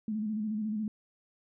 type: tone with vibrato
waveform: sine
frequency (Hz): 214.5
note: A3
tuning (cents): -44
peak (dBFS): -30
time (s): 0.08-0.88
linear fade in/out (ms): 2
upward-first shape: square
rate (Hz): 14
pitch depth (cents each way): 46
effects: none